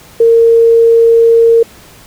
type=tone; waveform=sine; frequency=460 Hz; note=A#4; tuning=23 cents flat; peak=-3 dBFS; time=0.2-1.63 s; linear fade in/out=5 ms; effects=pink hiss -38 dBFS RMS until 2.06 s